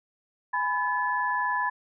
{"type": "tone cluster", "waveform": "sine", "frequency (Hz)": [832, 996, 1723], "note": ["G#5", "B5", "A6"], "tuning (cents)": [3, 14, -37], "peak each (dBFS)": [-34, -26, -29], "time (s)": [0.53, 1.7], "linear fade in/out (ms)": 10, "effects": []}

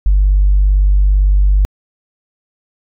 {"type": "tone", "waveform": "sine", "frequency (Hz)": 48.9, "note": "G1", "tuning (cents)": -4, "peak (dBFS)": -6, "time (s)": [0.06, 1.65], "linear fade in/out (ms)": 0, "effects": ["tanh soft clip ceiling -3 dBFS"]}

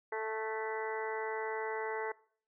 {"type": "harmonic tone with a mistuned harmonic", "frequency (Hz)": 219.8, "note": "A3", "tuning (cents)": -2, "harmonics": [2, 3, 4, 5, 6, 7, 8, 9], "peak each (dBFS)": [-37, -47, -40, -47, -52, -46, -49, -44], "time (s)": [0.12, 2.12], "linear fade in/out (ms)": 5, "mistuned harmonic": 7, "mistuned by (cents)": -18, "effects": ["noise-tail reverb RT60 0.5 s tail -21 dB re dry"]}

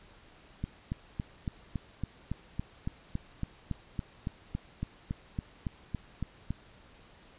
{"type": "click train", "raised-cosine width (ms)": 5, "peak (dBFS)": -20, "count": 22, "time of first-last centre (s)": [0.64, 6.506], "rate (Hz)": 3.58, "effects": ["pink hiss -57 dBFS RMS until 7.38 s", "resampled to 8000 Hz"]}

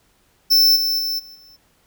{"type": "tone with level steps", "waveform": "square", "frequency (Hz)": 5320, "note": "E8", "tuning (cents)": 15, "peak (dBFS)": [-11, -18, -21, -39, -45], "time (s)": [0.5, 1.57], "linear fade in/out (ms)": 20, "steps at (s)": [0.75, 0.98, 1.18, 1.34], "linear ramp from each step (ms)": 20, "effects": ["pink hiss -60 dBFS RMS until 1.86 s"]}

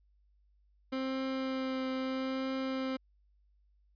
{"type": "tone with vibrato", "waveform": "30% pulse", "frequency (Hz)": 262.9, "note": "C4", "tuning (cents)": 8, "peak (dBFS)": -30, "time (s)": [0.92, 2.97], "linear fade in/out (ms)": 10, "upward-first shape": "triangle", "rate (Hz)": 0.77, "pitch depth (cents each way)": 13, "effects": ["added 50 Hz sine -65 dBFS peak until 3.95 s", "resampled to 11025 Hz"]}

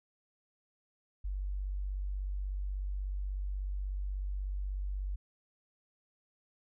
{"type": "tone", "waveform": "sine", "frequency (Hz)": 48.21, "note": "G1", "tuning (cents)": -28, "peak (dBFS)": -33, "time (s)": [1.24, 5.16], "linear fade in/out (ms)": 10, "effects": []}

